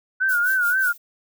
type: tone with vibrato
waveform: sine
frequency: 1482 Hz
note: F#6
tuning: 2 cents sharp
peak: -17 dBFS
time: 0.2-0.93 s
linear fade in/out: 20 ms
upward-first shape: sine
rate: 3.8 Hz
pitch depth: 90 cents each way
type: noise with tremolo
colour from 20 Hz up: violet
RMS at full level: -31 dBFS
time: 0.28-0.98 s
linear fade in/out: 20 ms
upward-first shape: sine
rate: 5.6 Hz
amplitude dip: 80%
effects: none